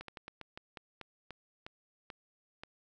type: slowing click train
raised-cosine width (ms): 0.3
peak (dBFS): -28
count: 12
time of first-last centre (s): 0.01-2.635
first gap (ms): 73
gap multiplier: 1.22
effects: none